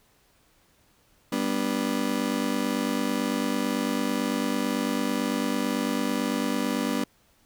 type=chord; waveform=35% pulse; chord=G major; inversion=none; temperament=just; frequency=196 / 245 / 294 Hz; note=G3 / B3 / D4; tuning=0 / -14 / +2 cents; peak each=-30 / -26 / -28 dBFS; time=1.32-7.04 s; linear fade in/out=5 ms; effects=pink hiss -63 dBFS RMS until 7.45 s